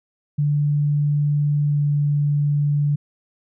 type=tone with pitch glide; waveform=sine; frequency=146.5 to 145.66 Hz; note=D3 to D3; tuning=-4 to -14 cents; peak=-16 dBFS; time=0.38-2.96 s; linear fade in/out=10 ms; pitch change=-10 cents; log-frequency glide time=1.67-1.79 s; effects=none